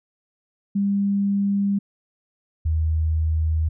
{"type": "tone pair in turn", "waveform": "sine", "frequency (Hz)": [199.9, 79.33], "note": ["G3", "D#2"], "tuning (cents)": [34, 34], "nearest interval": "octave + major third", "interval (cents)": 1600, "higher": "first", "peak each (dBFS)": -18, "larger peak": "neither", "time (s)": [[0.75, 1.79], [2.65, 3.69]], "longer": "neither", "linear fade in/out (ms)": 10, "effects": []}